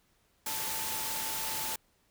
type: tone in noise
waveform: sine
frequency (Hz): 880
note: A5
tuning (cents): 0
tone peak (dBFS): -42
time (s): 0.46-1.76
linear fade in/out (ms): 5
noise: white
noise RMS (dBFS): -35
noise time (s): 0.46-1.76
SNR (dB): -10
effects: pink hiss -70 dBFS RMS until 2.1 s